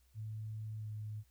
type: tone with pitch glide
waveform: sine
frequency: 108.7 to 106.96 Hz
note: A2 to A2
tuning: -21 to -49 cents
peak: -40 dBFS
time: 0.14-1.24 s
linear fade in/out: 50 ms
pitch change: -28 cents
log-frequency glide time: 0.77-0.9 s
effects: added 63 Hz sine -67 dBFS peak until 1.3 s + white hiss -75 dBFS RMS until 1.3 s